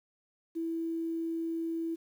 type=tone; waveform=sine; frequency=329.6 Hz; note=E4; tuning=in tune; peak=-31 dBFS; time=0.55-1.96 s; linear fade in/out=20 ms; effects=10-bit